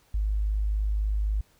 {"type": "tone", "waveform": "sine", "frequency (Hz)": 51.91, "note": "G#1", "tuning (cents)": 0, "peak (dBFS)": -23, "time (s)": [0.14, 1.41], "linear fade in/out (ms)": 5, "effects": ["pink hiss -63 dBFS RMS until 1.59 s"]}